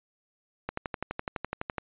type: click train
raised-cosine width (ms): 0.5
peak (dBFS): -16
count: 14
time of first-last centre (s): 0.69-1.782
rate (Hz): 11.9
effects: resampled to 8000 Hz